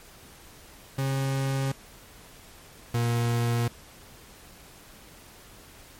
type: tone pair in turn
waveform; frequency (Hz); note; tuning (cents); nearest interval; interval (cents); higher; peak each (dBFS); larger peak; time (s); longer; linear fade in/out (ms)
40% pulse; 135.3 / 118.25; C#3 / A#2; -42 / +25; major second; 233; first; -24 / -22; second; 0.98-1.72 / 2.94-3.68; neither; 5
effects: pink hiss -50 dBFS RMS until 5.99 s + MP3 64 kbps